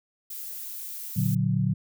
violet noise, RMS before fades -37 dBFS, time 0.3-1.35 s, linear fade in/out 5 ms
sine chord, Bb augmented, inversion none, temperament equal with one note detuned, 116.54 / 145.82 / 185 Hz, Bb2 / D3 / F#3, 0 / -12 / 0 cents, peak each -26 dBFS, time 1.16-1.74 s, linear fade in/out 10 ms
effects none

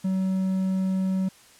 triangle tone, 189 Hz, F#3, 37 cents sharp, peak -20 dBFS, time 0.04-1.29 s, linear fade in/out 10 ms, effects white hiss -53 dBFS RMS until 1.59 s + low-pass 10000 Hz 12 dB/octave

